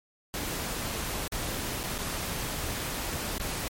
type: noise with dropouts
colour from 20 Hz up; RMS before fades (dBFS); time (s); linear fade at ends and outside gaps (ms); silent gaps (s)
pink; -33; 0.34-3.68; 0; 1.277-1.322 / 1.831-1.837 / 1.98-1.986 / 3.381-3.399
effects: MP3 64 kbps